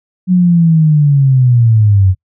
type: linear sweep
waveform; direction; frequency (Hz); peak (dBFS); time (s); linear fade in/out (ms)
sine; down; 185 to 91; -5; 0.27-2.15; 50
effects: noise-tail reverb RT60 0.1 s tail -25 dB re dry